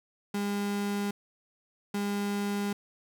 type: tone bursts at uneven times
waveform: 35% pulse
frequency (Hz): 202.8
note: G#3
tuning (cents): -41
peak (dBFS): -27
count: 2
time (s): 0.34-1.11 / 1.94-2.73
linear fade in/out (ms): 5
effects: none